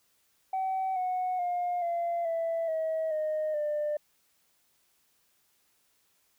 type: tone with pitch steps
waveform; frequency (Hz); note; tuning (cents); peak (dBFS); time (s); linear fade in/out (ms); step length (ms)
sine; 761 / 735.1 / 710 / 685.9 / 662.5 / 639.9 / 618.1 / 597.1; F#5 / F#5 / F5 / F5 / E5 / D#5 / D#5 / D5; +48 / -11 / +28 / -31 / +9 / +48 / -12 / +29; -26; 0.53-3.97; 5; 430
effects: tanh soft clip ceiling -25 dBFS + white hiss -70 dBFS RMS until 6.38 s